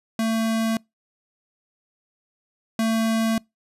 square tone pair in turn, 224.1 / 224.1 Hz, A3 / A3, +32 / +32 cents, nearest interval unison, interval 0 cents, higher neither, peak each -21 / -20 dBFS, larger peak second, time 0.19-0.77 / 2.79-3.38 s, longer second, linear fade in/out 2 ms, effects noise-tail reverb RT60 0.2 s tail -26 dB re dry + resampled to 32000 Hz

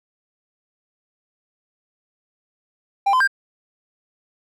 triangle tone with pitch steps, 794 / 1024 / 1592 Hz, G5 / C6 / G6, +22 / -38 / +26 cents, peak -12 dBFS, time 3.06-3.276 s, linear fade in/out 10 ms, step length 72 ms, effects none

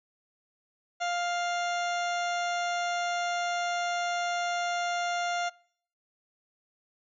harmonic tone, 700 Hz, F5, 4 cents sharp, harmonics 1 / 2 / 3 / 4 / 5 / 6 / 8 / 9 / 10, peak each -29 / -35 / -39 / -41 / -43 / -45 / -47 / -48 / -49 dBFS, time 1-5.5 s, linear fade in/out 20 ms, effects noise-tail reverb RT60 0.6 s tail -23 dB re dry

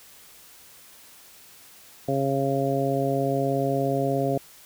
harmonic tone, 136.9 Hz, C#3, 21 cents flat, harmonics 1 / 2 / 3 / 4 / 5, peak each -28 / -28 / -28 / -28 / -28 dBFS, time 2.08-4.38 s, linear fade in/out 5 ms, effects white hiss -50 dBFS RMS until 4.65 s

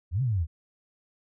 sine exponential two-way sweep, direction up then down, 73.42 to 138.59 to 73.42 Hz, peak -23 dBFS, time 0.11-0.47 s, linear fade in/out 50 ms, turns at 0.22 s, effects none

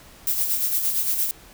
violet noise with tremolo, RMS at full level -21 dBFS, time 0.27-1.31 s, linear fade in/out 0 ms, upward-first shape sine, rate 8.7 Hz, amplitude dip 50%, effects pink hiss -48 dBFS RMS until 1.53 s

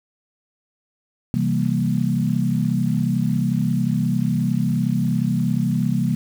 sine chord, C dominant seventh, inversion none, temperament equal, 130.81 / 164.81 / 196 / 233.1 Hz, C3 / E3 / G3 / Bb3, 0 / 0 / 0 / 0 cents, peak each -23 dBFS, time 1.34-6.15 s, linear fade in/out 0 ms, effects 7-bit

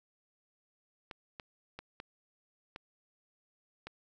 clicks, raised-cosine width 0.3 ms, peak -27 dBFS, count 6, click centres 1.112 / 1.398 / 1.79 / 2.001 / 2.761 / 3.87 s, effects none

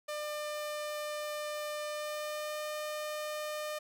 sawtooth tone with pitch glide, 599 to 605.6 Hz, D5 to D#5, +34 to -47 cents, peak -32 dBFS, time 0.08-3.79 s, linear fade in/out 10 ms, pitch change +19 cents, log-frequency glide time 1.76-2.64 s, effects none

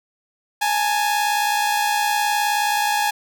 sawtooth tone pair together, 831.8 / 891 Hz, G#5 / A5, +2 / +22 cents, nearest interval minor second, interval 120 cents, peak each -15 / -21 dBFS, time 0.61-3.11 s, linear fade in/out 10 ms, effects none

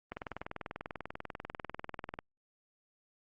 click train, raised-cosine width 0.5 ms, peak -24 dBFS, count 43, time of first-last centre 0.12-2.189 s, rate 20.3 Hz, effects Opus 24 kbps

